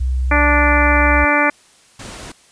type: tone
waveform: sine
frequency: 64 Hz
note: C2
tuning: 38 cents flat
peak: -15 dBFS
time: 0-1.25 s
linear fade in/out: 10 ms
type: harmonic tone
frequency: 292.9 Hz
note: D4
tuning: 5 cents flat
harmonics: 1 / 2 / 3 / 4 / 5 / 6 / 7 / 8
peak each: -20 / -20 / -20 / -20 / -20 / -20 / -20 / -20 dBFS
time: 0.31-1.5 s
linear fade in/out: 5 ms
type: noise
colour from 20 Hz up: pink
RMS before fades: -33 dBFS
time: 1.99-2.32 s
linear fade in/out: 5 ms
effects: white hiss -50 dBFS RMS until 2.51 s + resampled to 22050 Hz